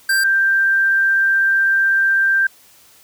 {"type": "tone pair in turn", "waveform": ["square", "sine"], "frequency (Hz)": [1577, 1577], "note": ["G6", "G6"], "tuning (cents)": [10, 10], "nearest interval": "unison", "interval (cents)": 0, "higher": "neither", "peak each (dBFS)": [-14, -12], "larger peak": "second", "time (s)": [[0.09, 0.24], [0.24, 2.47]], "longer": "second", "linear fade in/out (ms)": 5, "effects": ["white hiss -49 dBFS RMS until 3.03 s"]}